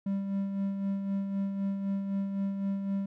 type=tone with tremolo; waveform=triangle; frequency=196.7 Hz; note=G3; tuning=6 cents sharp; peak=-25 dBFS; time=0.06-3.06 s; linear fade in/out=5 ms; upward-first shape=sine; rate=3.9 Hz; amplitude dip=45%; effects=none